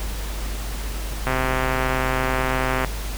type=click train; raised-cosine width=0.5 ms; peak=-7 dBFS; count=206; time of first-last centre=1.27-2.847 s; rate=130 Hz; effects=added 50 Hz sine -26 dBFS peak until 3.17 s + pink hiss -34 dBFS RMS until 3.17 s